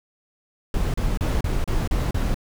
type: noise bursts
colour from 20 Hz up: brown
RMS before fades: -22 dBFS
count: 7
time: 0.74-2.344 s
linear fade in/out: 2 ms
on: 200 ms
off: 34 ms
effects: none